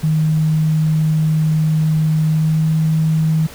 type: tone with pitch glide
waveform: sine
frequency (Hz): 156.3 to 158.21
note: D#3 to D#3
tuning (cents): +8 to +29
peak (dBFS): -12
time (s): 0.03-3.47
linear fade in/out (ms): 10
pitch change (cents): +21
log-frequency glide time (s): 2.3-2.65
effects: pink hiss -37 dBFS RMS until 3.54 s